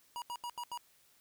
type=tone bursts; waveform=square; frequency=961 Hz; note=B5; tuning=48 cents flat; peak=-39 dBFS; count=5; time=0.16-0.775 s; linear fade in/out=0 ms; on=59 ms; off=80 ms; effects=white hiss -67 dBFS RMS until 1.2 s